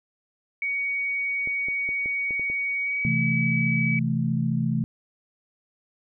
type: tone with pitch glide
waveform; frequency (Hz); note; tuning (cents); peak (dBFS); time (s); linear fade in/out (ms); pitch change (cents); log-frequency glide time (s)
sine; 2245 to 2284; C#7 to D7; +21 to -49; -24; 0.62-3.99; 2; +30; 2.76-3.16
type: clicks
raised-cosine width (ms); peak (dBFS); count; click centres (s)
2; -26; 7; 1.474 / 1.685 / 1.89 / 2.059 / 2.308 / 2.396 / 2.5
type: chord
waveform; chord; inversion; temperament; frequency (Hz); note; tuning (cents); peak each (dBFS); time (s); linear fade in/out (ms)
sine; A minor; first; equal; 130.81 / 164.81 / 220; C3 / E3 / A3; 0 / 0 / 0; -26; 3.05-4.84; 0
effects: none